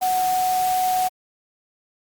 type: tone in noise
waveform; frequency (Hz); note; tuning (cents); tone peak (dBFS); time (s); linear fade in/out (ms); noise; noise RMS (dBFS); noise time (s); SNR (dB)
sine; 740; F#5; 0; -18; 0.01-1.09; 20; white; -31; 0.01-1.09; +10
effects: Opus 48 kbps